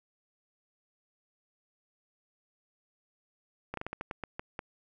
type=slowing click train; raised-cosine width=0.5 ms; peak=-21 dBFS; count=10; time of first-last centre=3.74-4.591 s; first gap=33 ms; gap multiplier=1.25; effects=none